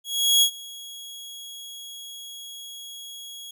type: tone with ADSR envelope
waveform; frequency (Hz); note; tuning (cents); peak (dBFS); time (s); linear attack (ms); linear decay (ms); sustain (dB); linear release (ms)
sawtooth; 3322; G#7; 0; -11; 0.04-3.51; 380; 82; -23; 4
effects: none